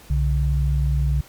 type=tone pair together; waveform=sine; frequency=63.34 / 142.2 Hz; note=B1 / C#3; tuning=+44 / +45 cents; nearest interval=octave + major second; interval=1401 cents; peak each=-18 / -22 dBFS; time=0.1-1.21 s; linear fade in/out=5 ms; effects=pink hiss -47 dBFS RMS until 1.28 s + MP3 96 kbps